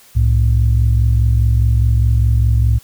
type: tone pair together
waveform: sine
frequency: 65.41 / 110.29 Hz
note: C2 / A2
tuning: 0 / +5 cents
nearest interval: major sixth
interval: 905 cents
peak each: -11 / -12 dBFS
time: 0.15-2.79 s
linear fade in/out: 20 ms
effects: tanh soft clip ceiling -4 dBFS + white hiss -46 dBFS RMS until 2.83 s